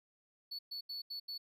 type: tone bursts at uneven times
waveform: triangle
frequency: 4435 Hz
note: C#8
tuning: in tune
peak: -39 dBFS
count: 5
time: 0.51-0.59 / 0.71-0.81 / 0.89-1.02 / 1.1-1.2 / 1.28-1.38 s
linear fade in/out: 10 ms
effects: none